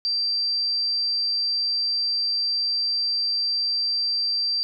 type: tone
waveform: sine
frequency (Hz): 4699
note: D8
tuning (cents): 0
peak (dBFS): -21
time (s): 0.05-4.63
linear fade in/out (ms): 0
effects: none